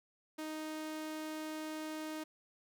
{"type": "tone", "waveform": "sawtooth", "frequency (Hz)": 311.1, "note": "D#4", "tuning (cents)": 0, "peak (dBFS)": -36, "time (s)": [0.38, 2.24], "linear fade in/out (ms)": 10, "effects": []}